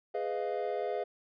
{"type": "chord", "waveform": "triangle", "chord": "F half-diminished seventh", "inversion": "first", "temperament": "equal with one note detuned", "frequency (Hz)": [415.3, 499, 622.3, 698.5], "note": ["Ab4", "Cb5", "Eb5", "F5"], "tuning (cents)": [0, 18, 0, 0], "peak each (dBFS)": [-34, -35, -36, -35], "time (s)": [0.14, 1.04], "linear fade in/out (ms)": 10, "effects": ["resampled to 11025 Hz"]}